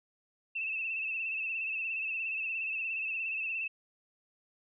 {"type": "tone with vibrato", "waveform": "sine", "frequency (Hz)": 2637, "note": "E7", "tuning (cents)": 0, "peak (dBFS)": -32, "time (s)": [0.55, 3.68], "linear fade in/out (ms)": 10, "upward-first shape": "sine", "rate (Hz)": 17, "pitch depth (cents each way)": 54, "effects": []}